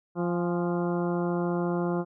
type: harmonic tone with a mistuned harmonic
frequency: 174.61 Hz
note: F3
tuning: in tune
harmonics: 1 / 2 / 3 / 4 / 5 / 6 / 7 / 8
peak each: -28 / -29 / -35 / -37 / -40 / -40 / -43 / -44 dBFS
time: 0.15-2.05 s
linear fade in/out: 50 ms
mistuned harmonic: 5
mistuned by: -52 cents
effects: none